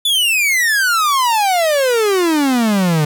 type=exponential sweep; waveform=45% pulse; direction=down; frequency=3520 to 146.83 Hz; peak=-12 dBFS; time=0.05-3.05 s; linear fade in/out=5 ms; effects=none